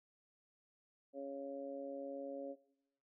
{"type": "harmonic tone", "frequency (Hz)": 138.59, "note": "C#3", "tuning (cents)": 0, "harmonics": [2, 3, 4, 5], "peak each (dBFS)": [-48, -52, -44, -56], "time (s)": [1.13, 2.56], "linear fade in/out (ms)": 50, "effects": ["noise-tail reverb RT60 0.8 s tail -18 dB re dry"]}